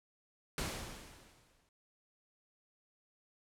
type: noise with exponential decay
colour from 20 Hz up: pink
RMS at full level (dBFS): -36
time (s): 0.58-1.69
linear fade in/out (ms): 1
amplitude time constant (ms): 240
effects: low-pass 11000 Hz 12 dB/octave